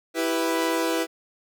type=chord; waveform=sawtooth; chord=E minor; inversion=none; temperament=equal; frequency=329.6 / 392 / 493.9 Hz; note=E4 / G4 / B4; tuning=0 / 0 / 0 cents; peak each=-21 / -27 / -23 dBFS; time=0.14-1.07 s; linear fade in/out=50 ms; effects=none